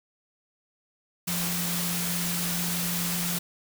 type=tone in noise; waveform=sine; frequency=174.2 Hz; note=F3; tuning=4 cents flat; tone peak=-31 dBFS; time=1.27-3.39 s; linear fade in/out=10 ms; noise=white; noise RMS=-30 dBFS; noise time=1.27-3.39 s; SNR=-4 dB; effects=none